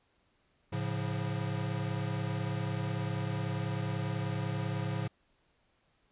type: chord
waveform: square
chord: A augmented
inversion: none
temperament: equal with one note detuned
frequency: 108.42 / 138.59 / 174.61 Hz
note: A2 / C#3 / E#3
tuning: -25 / 0 / 0 cents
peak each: -36 / -37 / -39 dBFS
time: 0.72-5.08 s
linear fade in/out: 10 ms
effects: pink hiss -72 dBFS RMS until 6.11 s + resampled to 8000 Hz